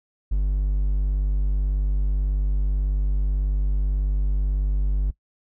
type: tone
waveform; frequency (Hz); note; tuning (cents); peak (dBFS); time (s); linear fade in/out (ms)
triangle; 49.12; G1; +4; -17; 0.31-5.11; 10
effects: noise-tail reverb RT60 0.1 s tail -20 dB re dry